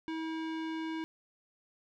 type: tone with low-pass filter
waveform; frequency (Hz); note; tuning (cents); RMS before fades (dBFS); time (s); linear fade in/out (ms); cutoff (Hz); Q
square; 321.4; E4; -44; -37; 0.08-1.04; 0; 3100; 1.1
effects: none